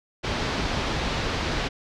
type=low-pass noise; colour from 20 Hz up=pink; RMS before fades=-27 dBFS; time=0.23-1.69 s; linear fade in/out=20 ms; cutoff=5100 Hz; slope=24 dB/octave; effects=none